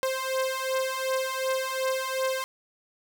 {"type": "beating tone pair", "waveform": "sawtooth", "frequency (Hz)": [523.3, 526], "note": ["C5", "C5"], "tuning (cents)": [0, 9], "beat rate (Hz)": 2.7, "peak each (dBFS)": [-26, -25], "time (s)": [0.03, 2.44], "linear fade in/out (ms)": 0, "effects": []}